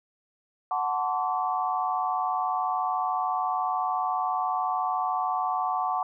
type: chord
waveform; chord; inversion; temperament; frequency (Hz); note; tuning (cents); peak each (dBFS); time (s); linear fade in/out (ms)
sine; D dominant seventh; first; equal with one note detuned; 740 / 880 / 1046.5 / 1146.5; F#5 / A5 / C6 / D6; 0 / 0 / 0 / -42; -28 / -31 / -33 / -30; 0.71-6.03; 2
effects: none